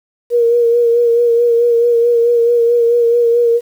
sine tone with vibrato, 471.6 Hz, A#4, 20 cents sharp, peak -8 dBFS, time 0.3-3.61 s, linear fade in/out 50 ms, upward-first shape sine, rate 4.6 Hz, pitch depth 30 cents each way, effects 7-bit

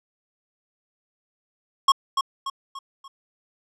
square tone with echo, 1090 Hz, C#6, 29 cents flat, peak -13 dBFS, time 1.88-1.92 s, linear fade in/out 5 ms, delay 290 ms, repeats 4, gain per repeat -7 dB, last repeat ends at 3.08 s, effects low-pass 7000 Hz 12 dB/octave

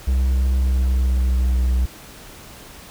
triangle tone with pitch glide, 64.8 to 62.67 Hz, C2 to B1, -16 to +26 cents, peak -13 dBFS, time 0.07-1.86 s, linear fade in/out 10 ms, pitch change -58 cents, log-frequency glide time 0.49-1.55 s, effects pink hiss -41 dBFS RMS until 2.9 s

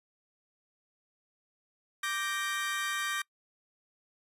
30% pulse chord, G minor, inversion second, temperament equal, 1174.7 / 1568 / 1864.7 Hz, D6 / G6 / Bb6, 0 / 0 / 0 cents, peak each -33 dBFS, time 2.03-3.22 s, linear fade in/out 5 ms, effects noise-tail reverb RT60 0.1 s tail -25 dB re dry + resampled to 32000 Hz

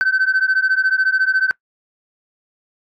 sine beating tone pair, 1526 / 1540 Hz, G6 / G6, -47 / -31 cents, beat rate 14 Hz, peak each -15 dBFS, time 0.01-1.51 s, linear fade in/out 0 ms, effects noise-tail reverb RT60 0.1 s tail -23 dB re dry + tanh soft clip ceiling -10 dBFS

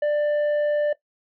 sine tone with tanh clipping, 592 Hz, D5, 14 cents sharp, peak -20 dBFS, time 0.02-0.93 s, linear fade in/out 5 ms, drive 5 dB, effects noise-tail reverb RT60 0.1 s tail -17 dB re dry

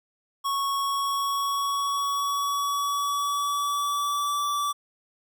square tone with pitch glide, 1106 to 1157 Hz, C#6 to D6, -4 to -26 cents, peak -25 dBFS, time 0.44-4.73 s, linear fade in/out 20 ms, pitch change +78 cents, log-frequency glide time 0.74-4.32 s, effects none

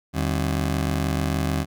25% pulse ring-modulated tone, 116.2 Hz, A#2, 5 cents flat, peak -15 dBFS, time 0.13-1.66 s, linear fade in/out 50 ms, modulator 34.8 Hz, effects none

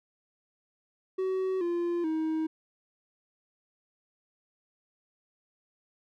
triangle tone with pitch steps, 376.9 / 345.6 / 316.9 Hz, F#4 / F4 / D#4, +32 / -18 / +32 cents, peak -25 dBFS, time 1.18-2.47 s, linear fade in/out 10 ms, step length 430 ms, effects none

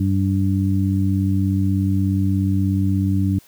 harmonic tone, 96.7 Hz, G2, 23 cents flat, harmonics 1 / 2 / 3, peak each -18 / -21 / -23 dBFS, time 0-3.39 s, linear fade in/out 5 ms, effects white hiss -51 dBFS RMS until 3.47 s

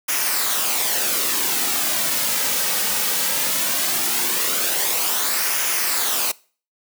white noise with flanger, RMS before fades -21 dBFS, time 0.08-6.32 s, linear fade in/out 10 ms, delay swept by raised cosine 0.24 to 2.94 ms, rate 0.18 Hz, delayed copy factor -0.5, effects noise-tail reverb RT60 0.4 s tail -22 dB re dry + high-pass 200 Hz 12 dB/octave

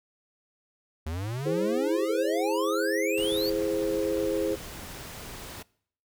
square exponential sweep, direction up, 75 to 4699 Hz, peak -31 dBFS, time 1.06-3.5 s, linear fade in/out 5 ms
sine chord, E augmented, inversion none, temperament equal, 329.6 / 415.3 / 523.3 Hz, E4 / G#4 / B#4, 0 / 0 / 0 cents, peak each -30 / -29 / -29 dBFS, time 1.45-4.56 s, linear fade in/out 20 ms
pink noise, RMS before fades -41 dBFS, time 3.17-5.63 s, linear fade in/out 10 ms
effects noise-tail reverb RT60 0.6 s tail -23 dB re dry

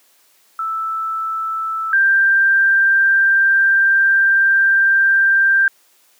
sine tone pair in turn, 1318.5 / 1580.5 Hz, E6 / G6, 0 / +14 cents, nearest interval minor third, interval 314 cents, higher second, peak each -19 / -10 dBFS, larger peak second, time 0.59-1.93 / 1.93-5.68 s, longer second, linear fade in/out 2 ms, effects white hiss -55 dBFS RMS until 6.19 s + high-pass 300 Hz 12 dB/octave

